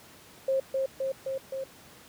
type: tone with echo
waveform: sine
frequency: 534 Hz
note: C5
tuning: 35 cents sharp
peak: -23 dBFS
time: 0.48-0.6 s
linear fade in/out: 5 ms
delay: 260 ms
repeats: 4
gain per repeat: -2 dB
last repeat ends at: 1.64 s
effects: pink hiss -52 dBFS RMS until 2.08 s + high-pass 100 Hz 12 dB/octave